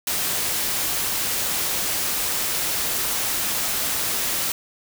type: noise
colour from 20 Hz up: white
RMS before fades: -24 dBFS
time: 0.07-4.52 s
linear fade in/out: 2 ms
effects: none